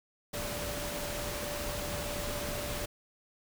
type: tone in noise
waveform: sine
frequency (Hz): 585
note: D5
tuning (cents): -7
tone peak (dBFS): -40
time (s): 0.33-2.86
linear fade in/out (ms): 10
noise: pink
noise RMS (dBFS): -37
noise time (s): 0.33-2.86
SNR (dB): -6
effects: none